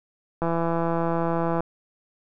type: click train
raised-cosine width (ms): 1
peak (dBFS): -12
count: 199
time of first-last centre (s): 0.42-1.606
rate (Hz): 167
effects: none